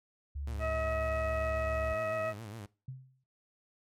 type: tone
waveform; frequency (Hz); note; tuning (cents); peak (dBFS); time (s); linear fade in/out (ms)
sine; 71; C#2; +42; -35; 0.35-1.94; 10
type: tone with vibrato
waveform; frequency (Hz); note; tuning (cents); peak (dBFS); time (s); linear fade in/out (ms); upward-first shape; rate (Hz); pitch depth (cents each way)
sawtooth; 108.4; A2; -25; -38; 0.47-2.66; 5; sine; 7.3; 130
type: harmonic tone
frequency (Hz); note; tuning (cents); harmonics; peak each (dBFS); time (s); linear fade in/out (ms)
639; D#5; +46; 1 / 2 / 3 / 4; -32 / -38 / -42 / -44; 0.59-2.34; 50
type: tone with exponential decay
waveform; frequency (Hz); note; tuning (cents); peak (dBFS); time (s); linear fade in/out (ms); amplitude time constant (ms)
sine; 130.81; C3; 0; -36; 2.88-3.24; 5; 78
effects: noise-tail reverb RT60 0.3 s tail -20 dB re dry + MP3 64 kbps

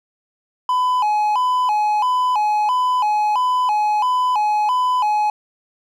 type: tone with vibrato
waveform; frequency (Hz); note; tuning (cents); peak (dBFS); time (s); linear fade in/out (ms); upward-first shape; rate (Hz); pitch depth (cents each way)
triangle; 920; A#5; -23; -13; 0.69-5.3; 2; square; 1.5; 150
effects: none

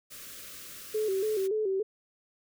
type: band-stop noise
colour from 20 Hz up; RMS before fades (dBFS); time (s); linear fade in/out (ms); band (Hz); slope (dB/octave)
white; -45; 0.1-1.48; 20; 640 to 1100; 96
type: tone with vibrato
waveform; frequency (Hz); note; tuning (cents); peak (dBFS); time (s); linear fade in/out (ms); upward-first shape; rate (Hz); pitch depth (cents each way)
sine; 407.1; G#4; -35; -26; 0.94-1.83; 10; square; 3.5; 100
effects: none

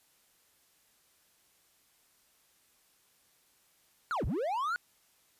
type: linear two-way sweep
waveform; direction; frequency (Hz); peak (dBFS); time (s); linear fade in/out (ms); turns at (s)
triangle; down then up; 1480 to 32.68 to 1480; -28; 4.11-4.76; 0; 4.25
effects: white hiss -68 dBFS RMS until 5.39 s + resampled to 32000 Hz

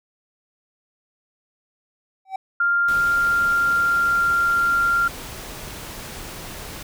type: tone with exponential growth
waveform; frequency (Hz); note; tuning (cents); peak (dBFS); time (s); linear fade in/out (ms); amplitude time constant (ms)
triangle; 767; G5; -38; -19; 2.25-2.36; 5; 23
type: tone with pitch glide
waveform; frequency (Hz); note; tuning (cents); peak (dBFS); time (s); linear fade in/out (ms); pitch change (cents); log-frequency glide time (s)
sine; 1396.9 to 1388.1; F6 to F6; 0 to -11; -16; 2.6-5.08; 5; -11; 2.88-4.33
type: noise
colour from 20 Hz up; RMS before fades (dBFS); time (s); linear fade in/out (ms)
pink; -35; 2.88-6.83; 5
effects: none

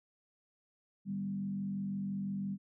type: tone with frequency modulation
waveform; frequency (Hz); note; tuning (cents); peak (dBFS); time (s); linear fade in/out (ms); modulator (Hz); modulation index
sine; 196; G3; 0; -34; 1.05-2.58; 50; 45.9; 0.58
effects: none

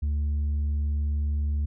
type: tone with tanh clipping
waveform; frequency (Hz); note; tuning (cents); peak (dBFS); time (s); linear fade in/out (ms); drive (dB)
sine; 73.42; D2; 0; -24; 0.02-1.66; 10; 3
effects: none

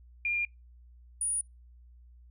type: tone pair in turn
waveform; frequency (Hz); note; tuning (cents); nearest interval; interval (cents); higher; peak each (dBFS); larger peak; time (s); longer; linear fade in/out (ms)
sine; 2404 / 9636; D7 / D9; +40 / +43; 2 octaves; 2403; second; -27 / -28; first; 0.25-0.45 / 1.21-1.41; neither; 2
effects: noise-tail reverb RT60 0.2 s tail -25 dB re dry + added 60 Hz sine -52 dBFS peak until 2.3 s

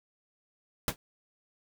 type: noise with exponential decay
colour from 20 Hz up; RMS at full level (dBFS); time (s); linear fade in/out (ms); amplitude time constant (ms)
pink; -24; 0.88-0.96; 1; 17
effects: none

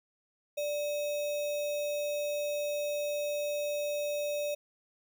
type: tone with sample-and-hold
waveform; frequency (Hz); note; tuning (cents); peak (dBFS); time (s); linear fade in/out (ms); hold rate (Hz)
sine; 587.3; D5; 0; -30; 0.57-4.55; 10; 3150
effects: none

